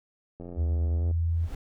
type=click train; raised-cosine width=2 ms; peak=-28 dBFS; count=63; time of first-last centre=0.4-1.111 s; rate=87.2 Hz
type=tone with pitch glide; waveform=sine; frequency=77.78 to 83.36 Hz; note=D#2 to E2; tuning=0 to +20 cents; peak=-23 dBFS; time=0.55-1.49 s; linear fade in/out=50 ms; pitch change=+120 cents; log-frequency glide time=0.92-1.12 s
type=noise with exponential growth; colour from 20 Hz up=brown; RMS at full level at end=-33 dBFS; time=1.18-1.55 s; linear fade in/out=5 ms; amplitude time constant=79 ms
effects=none